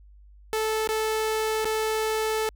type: tone with dropouts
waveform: sawtooth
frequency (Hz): 437.3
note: A4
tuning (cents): -11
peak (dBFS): -20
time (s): 0.53-2.49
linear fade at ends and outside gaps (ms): 0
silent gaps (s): 0.874-0.89 / 1.645-1.654
effects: added 50 Hz sine -48 dBFS peak until 2.55 s

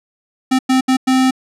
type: tone bursts at uneven times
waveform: square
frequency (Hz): 260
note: C4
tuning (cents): -11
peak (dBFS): -11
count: 4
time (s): 0.51-0.59 / 0.69-0.81 / 0.88-0.97 / 1.07-1.31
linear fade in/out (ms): 10
effects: low-pass 10000 Hz 12 dB/octave

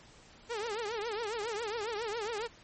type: tone with vibrato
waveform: sawtooth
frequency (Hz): 440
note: A4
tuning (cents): 0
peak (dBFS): -30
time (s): 0.49-2.48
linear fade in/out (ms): 20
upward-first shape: triangle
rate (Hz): 7.3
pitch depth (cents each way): 180
effects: pink hiss -57 dBFS RMS until 2.63 s + MP3 32 kbps

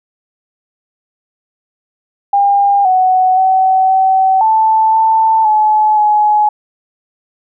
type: tone with pitch steps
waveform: sine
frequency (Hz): 803 / 744 / 757 / 762 / 880 / 887 / 856 / 843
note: G5 / F#5 / F#5 / G5 / A5 / A5 / A5 / G#5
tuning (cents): +41 / +9 / +39 / -49 / 0 / +14 / -48 / +26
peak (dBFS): -7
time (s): 2.33-6.49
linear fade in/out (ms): 5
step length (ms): 520
effects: none

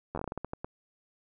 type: slowing click train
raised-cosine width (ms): 1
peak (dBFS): -21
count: 12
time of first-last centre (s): 0.15-0.645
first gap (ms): 11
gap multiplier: 1.26
effects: none

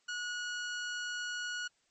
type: tone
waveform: sawtooth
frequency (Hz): 1456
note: F#6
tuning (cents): -28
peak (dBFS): -32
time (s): 0.08-1.68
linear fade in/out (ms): 10
effects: white hiss -73 dBFS RMS until 1.9 s + MP3 32 kbps

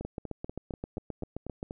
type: two click trains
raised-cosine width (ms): 2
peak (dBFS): -22 / -24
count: 13 / 8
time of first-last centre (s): 0.05-1.629 / 0.01-1.709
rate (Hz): 7.6 / 4.12
effects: none

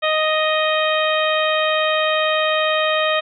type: harmonic tone with a mistuned harmonic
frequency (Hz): 622.3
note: D#5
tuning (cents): 0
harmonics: 1 / 2 / 3 / 4 / 5 / 6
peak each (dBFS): -19 / -22 / -24 / -25 / -26 / -27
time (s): 0.02-3.21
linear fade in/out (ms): 20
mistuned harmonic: 5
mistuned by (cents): +17
effects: none

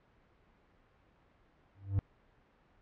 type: tone with exponential growth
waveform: triangle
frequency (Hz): 98.3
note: G2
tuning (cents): +5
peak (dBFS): -22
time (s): 1.75-1.99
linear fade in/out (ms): 0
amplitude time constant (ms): 51
effects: pink hiss -67 dBFS RMS until 2.81 s + low-pass 2000 Hz 12 dB/octave

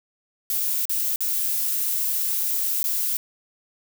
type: noise with dropouts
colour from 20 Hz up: violet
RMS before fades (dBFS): -24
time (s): 0.5-3.17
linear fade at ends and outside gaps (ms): 1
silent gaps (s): 0.854-0.895 / 1.16-1.206 / 2.83-2.841
effects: none

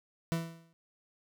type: tone with exponential decay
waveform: 40% pulse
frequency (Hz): 165.6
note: E3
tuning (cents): +8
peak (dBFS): -26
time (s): 0.32-0.73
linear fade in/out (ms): 0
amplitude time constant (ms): 87
effects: none

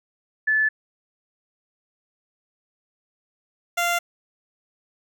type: tone pair in turn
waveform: sine / 15% pulse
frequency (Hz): 1737 / 693.3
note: A6 / F5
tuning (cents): -23 / -13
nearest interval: octave + major third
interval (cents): 1590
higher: first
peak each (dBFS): -17 / -14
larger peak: second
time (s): 0.47-0.69 / 3.77-3.99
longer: neither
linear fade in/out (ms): 10
effects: none

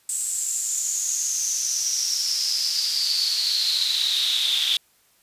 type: noise with high-pass filter sweep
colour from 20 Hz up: brown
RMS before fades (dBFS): -24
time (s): 0.09-4.77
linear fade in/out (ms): 2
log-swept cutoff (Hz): 8000 to 3400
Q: 9.8
effects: white hiss -61 dBFS RMS until 5.22 s + resampled to 32000 Hz

